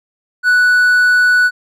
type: tone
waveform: triangle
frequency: 1480 Hz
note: F#6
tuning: in tune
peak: -6 dBFS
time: 0.43-1.51 s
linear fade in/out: 50 ms
effects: none